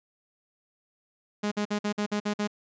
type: tone bursts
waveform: sawtooth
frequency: 207.7 Hz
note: G#3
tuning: in tune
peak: -22 dBFS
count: 8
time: 1.43-2.475 s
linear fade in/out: 10 ms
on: 86 ms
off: 51 ms
effects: resampled to 16000 Hz